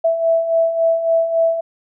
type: beating tone pair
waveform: sine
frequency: 657 / 660.6 Hz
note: E5 / E5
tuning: -6 / +4 cents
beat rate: 3.6 Hz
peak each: -21 / -14 dBFS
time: 0.04-1.61 s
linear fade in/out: 10 ms
effects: none